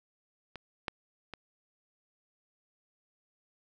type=clicks; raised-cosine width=0.3 ms; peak=-26 / -16 / -25 dBFS; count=3; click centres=0.557 / 0.882 / 1.337 s; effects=none